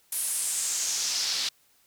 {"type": "noise with band-pass filter sweep", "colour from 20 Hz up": "pink", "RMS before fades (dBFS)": -29, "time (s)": [0.12, 1.49], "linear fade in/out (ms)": 5, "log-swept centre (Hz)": [11000, 4300], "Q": 2.9, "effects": ["white hiss -64 dBFS RMS until 1.86 s"]}